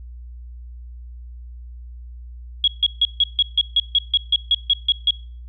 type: tone bursts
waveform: sine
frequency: 3322 Hz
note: G#7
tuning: in tune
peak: -12 dBFS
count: 14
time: 2.64-5.108 s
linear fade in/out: 2 ms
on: 37 ms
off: 150 ms
effects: noise-tail reverb RT60 0.5 s tail -23 dB re dry + added 60 Hz sine -34 dBFS peak until 5.48 s